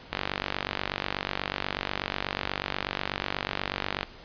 click train, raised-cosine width 0.3 ms, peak -11 dBFS, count 189, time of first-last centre 0.13-4.03 s, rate 48.2 Hz, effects pink hiss -48 dBFS RMS until 4.24 s + resampled to 11025 Hz

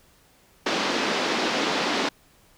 pink band-pass noise, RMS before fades -25 dBFS, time 0.66-2.09 s, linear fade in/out 5 ms, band 230 to 5200 Hz, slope 24 dB/octave, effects pink hiss -58 dBFS RMS until 2.57 s

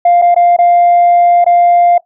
sine tone with dropouts, 699 Hz, F5, 1 cent sharp, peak -3 dBFS, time 0.05-1.98 s, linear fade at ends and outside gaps 5 ms, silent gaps 0.217-0.221 / 0.345-0.362 / 0.565-0.587 / 1.443-1.463 s, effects noise-tail reverb RT60 0.1 s tail -18 dB re dry + tanh soft clip ceiling -2 dBFS

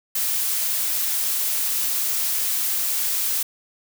blue noise, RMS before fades -23 dBFS, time 0.15-3.43 s, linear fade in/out 5 ms, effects none

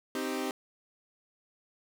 sawtooth chord, C minor, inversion none, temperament equal, 261.6 / 311.1 / 392 Hz, C4 / Eb4 / G4, 0 / 0 / 0 cents, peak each -31 / -33 / -32 dBFS, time 0.15-0.51 s, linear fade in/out 2 ms, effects none

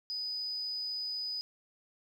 sine tone, 4978 Hz, D#8, in tune, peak -34 dBFS, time 0.1-1.41 s, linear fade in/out 0 ms, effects 10-bit

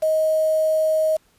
sine tone with quantisation, 629 Hz, D#5, 19 cents sharp, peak -16 dBFS, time 0.02-1.17 s, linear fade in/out 10 ms, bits 6, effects pink hiss -60 dBFS RMS until 1.38 s + resampled to 32000 Hz

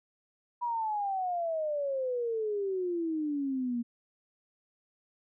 sine exponential sweep, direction down, 976 to 233.1 Hz, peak -29 dBFS, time 0.61-3.83 s, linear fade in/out 20 ms, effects none

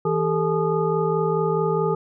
sine tone cluster, 162.2 / 400 / 444.7 / 853 / 1228 Hz, E3 / G4 / A4 / G#5 / D#6, -28 / +35 / +18 / +46 / -23 cents, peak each -25 / -24 / -23 / -29 / -29 dBFS, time 0.05-1.95 s, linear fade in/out 5 ms, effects none

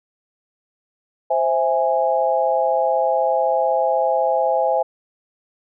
sine chord, C augmented, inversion none, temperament equal with one note detuned, 523.3 / 659.3 / 827.3 Hz, C5 / E5 / G#5, 0 / 0 / -7 cents, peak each -20 dBFS, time 1.3-4.83 s, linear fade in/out 10 ms, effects none

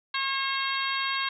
harmonic tone, 541 Hz, C#5, 42 cents flat, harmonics 2 / 3 / 4 / 5 / 6 / 7 / 8, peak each -31 / -33 / -34 / -35 / -36 / -36 / -37 dBFS, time 0.14-1.29 s, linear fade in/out 5 ms, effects none

